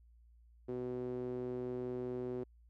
sawtooth tone with band-pass filter, 124.8 Hz, B2, 19 cents sharp, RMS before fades -40 dBFS, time 0.68-2.44 s, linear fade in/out 10 ms, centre 360 Hz, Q 3.4, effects added 58 Hz sine -60 dBFS peak until 2.69 s

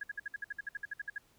sine tone bursts, 1661.2 Hz, G#6, in tune, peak -35 dBFS, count 15, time 0.01-1.182 s, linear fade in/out 5 ms, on 24 ms, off 58 ms, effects pink hiss -68 dBFS RMS until 1.38 s

